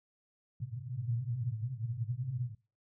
white band-pass noise, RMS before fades -37 dBFS, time 0.6-2.55 s, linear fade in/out 5 ms, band 110 to 130 Hz, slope 96 dB/octave, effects noise-tail reverb RT60 0.3 s tail -20 dB re dry

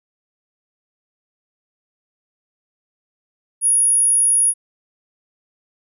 sine tone, 10410 Hz, E9, 23 cents flat, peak -12 dBFS, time 3.61-4.54 s, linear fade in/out 50 ms, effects none

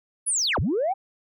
sine linear two-way sweep, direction down then up, 10548 to 59.4 to 810 Hz, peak -20 dBFS, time 0.26-0.94 s, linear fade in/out 20 ms, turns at 0.59 s, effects tanh soft clip ceiling -17 dBFS

